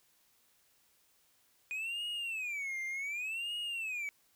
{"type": "tone with vibrato", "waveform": "triangle", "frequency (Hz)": 2459, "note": "D#7", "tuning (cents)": -21, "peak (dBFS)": -34, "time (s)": [1.71, 4.09], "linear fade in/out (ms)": 0, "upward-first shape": "sine", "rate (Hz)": 0.67, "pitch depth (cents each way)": 270, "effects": ["white hiss -70 dBFS RMS until 4.35 s"]}